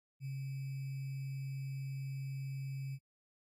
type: tone with sample-and-hold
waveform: sine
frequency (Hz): 135.4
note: C#3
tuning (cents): -40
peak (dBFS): -38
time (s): 0.2-2.99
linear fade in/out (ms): 50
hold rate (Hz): 2450
effects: AAC 48 kbps